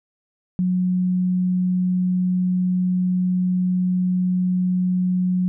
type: tone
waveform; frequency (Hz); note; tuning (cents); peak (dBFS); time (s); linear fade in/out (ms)
sine; 182.2; F#3; -26; -17; 0.59-5.48; 0
effects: none